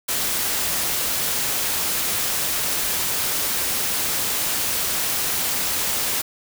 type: noise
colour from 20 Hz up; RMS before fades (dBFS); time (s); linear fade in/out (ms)
white; -23; 0.08-6.22; 10
effects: none